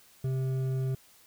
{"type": "tone with hard clipping", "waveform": "triangle", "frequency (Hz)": 131.4, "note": "C3", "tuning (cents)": 8, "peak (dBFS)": -29, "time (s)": [0.24, 0.95], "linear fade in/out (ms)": 5, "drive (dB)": 11, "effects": ["white hiss -59 dBFS RMS until 1.26 s"]}